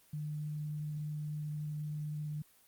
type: tone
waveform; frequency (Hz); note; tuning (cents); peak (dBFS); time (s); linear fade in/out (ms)
sine; 150.6; D3; +44; -36; 0.13-2.42; 5
effects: white hiss -65 dBFS RMS until 2.67 s + Opus 24 kbps